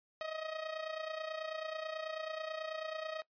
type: tone with amplitude modulation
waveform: sawtooth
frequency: 631 Hz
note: D#5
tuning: 24 cents sharp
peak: -32 dBFS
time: 0.21-3.22 s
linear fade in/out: 0 ms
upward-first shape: sine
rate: 29.2 Hz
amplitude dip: 70%
effects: noise-tail reverb RT60 0.1 s tail -20 dB re dry + resampled to 11025 Hz